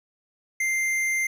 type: tone with tanh clipping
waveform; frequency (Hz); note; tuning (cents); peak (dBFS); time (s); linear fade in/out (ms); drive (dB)
sine; 2093; C7; 0; -24; 0.6-1.27; 5; 14
effects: none